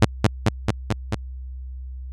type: tone with echo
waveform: sawtooth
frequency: 108.3 Hz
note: A2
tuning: 27 cents flat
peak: -6 dBFS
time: 0.02-0.05 s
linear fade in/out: 5 ms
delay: 220 ms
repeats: 5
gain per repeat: -2 dB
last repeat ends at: 1.15 s
effects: added 64 Hz sine -31 dBFS peak until 2.12 s + low-pass 8000 Hz 12 dB/octave